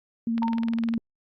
sine tone with vibrato, 229.9 Hz, A#3, 24 cents flat, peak -23 dBFS, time 0.27-0.98 s, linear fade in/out 2 ms, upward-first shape sine, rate 14 Hz, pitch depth 19 cents each way
click train, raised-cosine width 0.3 ms, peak -20 dBFS, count 12, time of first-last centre 0.38-0.938 s, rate 19.7 Hz
sine tone with exponential decay, 913 Hz, A#5, 36 cents flat, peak -24 dBFS, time 0.42-0.8 s, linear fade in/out 2 ms, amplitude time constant 81 ms
effects Opus 48 kbps

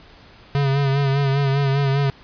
square tone with vibrato, 138.59 Hz, C#3, in tune, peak -17 dBFS, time 0.55-2.1 s, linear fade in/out 0 ms, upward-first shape sine, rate 5 Hz, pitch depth 45 cents each way, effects pink hiss -47 dBFS RMS until 2.23 s + resampled to 11025 Hz

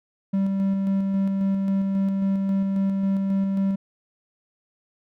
triangle tone with tremolo, 194.8 Hz, G3, 11 cents flat, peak -17 dBFS, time 0.33-3.76 s, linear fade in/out 10 ms, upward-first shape square, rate 3.7 Hz, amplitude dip 25%, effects none

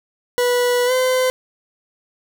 40% pulse tone with pitch glide, 490 to 512.3 Hz, B4 to C5, -14 to -37 cents, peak -14 dBFS, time 0.38-1.3 s, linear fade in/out 0 ms, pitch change +77 cents, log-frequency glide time 0.86-0.92 s, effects none

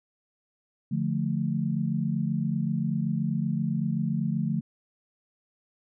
sine chord, D minor, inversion none, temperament equal, 146.83 / 174.61 / 220 Hz, D3 / F3 / A3, 0 / 0 / 0 cents, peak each -29 dBFS, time 0.91-4.61 s, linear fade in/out 10 ms, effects none

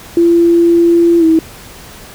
sine tone with pitch glide, 340.1 to 322.9 Hz, F4 to E4, -46 to -36 cents, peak -5 dBFS, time 0.17-1.39 s, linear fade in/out 2 ms, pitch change -90 cents, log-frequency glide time 1.19-1.24 s, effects pink hiss -34 dBFS RMS until 2.14 s

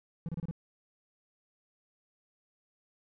triangle tone bursts, 166.8 Hz, E3, 21 cents sharp, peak -31 dBFS, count 5, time 0.26-0.511 s, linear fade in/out 0 ms, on 27 ms, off 29 ms, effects none

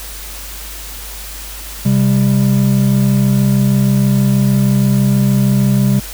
triangle tone pair together, 132.71 / 199 Hz, C3 / G3, +25 / +26 cents, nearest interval perfect fifth, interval 701 cents, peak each -10 dBFS, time 1.85-6 s, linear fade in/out 10 ms, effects added 50 Hz sine -30 dBFS peak until 6.13 s + white hiss -30 dBFS RMS until 6.13 s

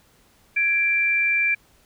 sine tone pair together, 1665 / 2353 Hz, G#6 / D7, +4 / +3 cents, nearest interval tritone, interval 599 cents, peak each -27 / -18 dBFS, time 0.56-1.55 s, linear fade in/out 10 ms, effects pink hiss -58 dBFS RMS until 1.85 s

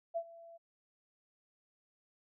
sine tone with ADSR envelope, 671 Hz, E5, 31 cents sharp, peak -31 dBFS, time 0.14-0.58 s, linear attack 26 ms, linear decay 65 ms, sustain -20 dB, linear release 19 ms, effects none

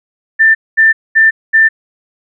sine tone bursts, 1783 Hz, A6, 22 cents sharp, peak -4 dBFS, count 4, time 0.39-1.69 s, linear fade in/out 20 ms, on 160 ms, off 220 ms, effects none

